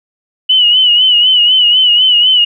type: tone with vibrato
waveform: sine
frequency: 2960 Hz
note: F#7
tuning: in tune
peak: -5 dBFS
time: 0.49-2.45 s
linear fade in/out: 10 ms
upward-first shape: sine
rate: 4 Hz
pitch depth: 65 cents each way
effects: none